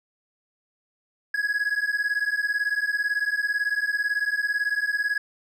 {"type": "beating tone pair", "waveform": "triangle", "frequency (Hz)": [1661.2, 1679.2], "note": ["G#6", "G#6"], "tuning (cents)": [0, 19], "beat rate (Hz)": 18, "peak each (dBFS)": -24, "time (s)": [1.34, 5.18], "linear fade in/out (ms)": 5, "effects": []}